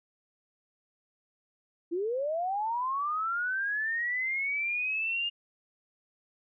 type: linear sweep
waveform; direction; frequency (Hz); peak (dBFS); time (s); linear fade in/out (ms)
sine; up; 324.3 to 2842; -28; 1.91-5.3; 20
effects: none